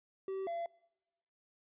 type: tone pair in turn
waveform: triangle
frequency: 384.6 / 680.3 Hz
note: G4 / F5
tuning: -33 / -46 cents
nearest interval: minor seventh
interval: 987 cents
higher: second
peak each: -34 / -34 dBFS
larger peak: neither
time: 0.28-0.47 / 0.47-0.66 s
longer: neither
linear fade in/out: 2 ms
effects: noise-tail reverb RT60 1.0 s tail -24 dB re dry + resampled to 8000 Hz